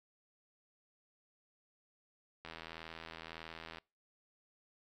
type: click train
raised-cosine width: 0.3 ms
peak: -30 dBFS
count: 110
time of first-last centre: 2.45-3.784 s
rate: 81.7 Hz
effects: noise-tail reverb RT60 0.3 s tail -26 dB re dry